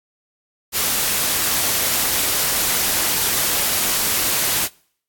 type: noise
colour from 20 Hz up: white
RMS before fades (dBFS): -19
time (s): 0.72-4.69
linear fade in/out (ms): 50
effects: noise-tail reverb RT60 0.6 s tail -26 dB re dry + AAC 64 kbps